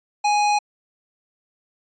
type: tone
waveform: square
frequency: 830.6 Hz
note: G#5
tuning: in tune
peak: -17 dBFS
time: 0.24-0.59 s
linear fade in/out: 10 ms
effects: resampled to 16000 Hz